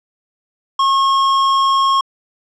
sine tone with hard clipping, 1085 Hz, C#6, 37 cents flat, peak -13 dBFS, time 0.79-2.01 s, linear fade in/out 5 ms, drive 17 dB, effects low-pass 5000 Hz 12 dB/octave

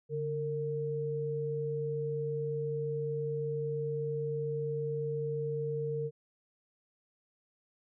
sine tone pair together, 144 / 457.2 Hz, D3 / A#4, -34 / -34 cents, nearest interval octave + minor sixth, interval 2000 cents, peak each -36 / -33 dBFS, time 0.09-6.11 s, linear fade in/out 50 ms, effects none

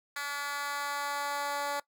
10% pulse tone with high-pass filter sweep, 286.1 Hz, D4, 45 cents flat, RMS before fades -34 dBFS, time 0.16-1.8 s, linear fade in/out 5 ms, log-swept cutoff 1500 to 640 Hz, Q 1.4, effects noise-tail reverb RT60 0.1 s tail -21 dB re dry

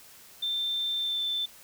sine tone with pitch glide, 3570 to 3537 Hz, A7 to A7, +24 to +8 cents, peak -27 dBFS, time 0.42-1.46 s, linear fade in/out 10 ms, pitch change -16 cents, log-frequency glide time 0.99-1.23 s, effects white hiss -52 dBFS RMS until 1.63 s

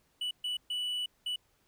triangle tone bursts at uneven times, 2960 Hz, F#7, in tune, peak -30 dBFS, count 4, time 0.21-0.31 / 0.44-0.57 / 0.7-1.06 / 1.26-1.36 s, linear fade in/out 5 ms, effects pink hiss -71 dBFS RMS until 1.67 s

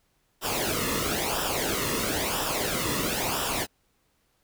pink noise with flanger, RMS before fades -28 dBFS, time 0.41-3.67 s, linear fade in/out 50 ms, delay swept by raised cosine 0.46 to 1.32 ms, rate 1 Hz, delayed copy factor -0.7, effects pink hiss -70 dBFS RMS until 4.43 s

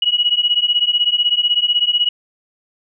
sine beating tone pair, 2906 / 2922 Hz, F#7 / F#7, -32 / -22 cents, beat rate 16 Hz, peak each -16 dBFS, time 0.02-2.09 s, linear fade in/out 5 ms, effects none

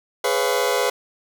sawtooth chord, C# dominant seventh, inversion second, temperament just, 415.8 / 498.9 / 554.4 / 693 Hz, G#4 / B4 / C#5 / E#5, +2 / +17 / 0 / -14 cents, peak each -20 / -18 / -21 / -24 dBFS, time 0.24-0.9 s, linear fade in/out 5 ms, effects none

